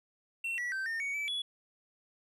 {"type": "tone with pitch steps", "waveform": "triangle", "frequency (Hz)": [2714, 1943, 1554, 1821, 2237, 2307, 3392], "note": ["E7", "B6", "G6", "A#6", "C#7", "D7", "G#7"], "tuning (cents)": [50, -29, -16, -41, 15, -31, 36], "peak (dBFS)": -31, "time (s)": [0.44, 1.42], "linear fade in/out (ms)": 5, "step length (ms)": 140, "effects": ["resampled to 32000 Hz"]}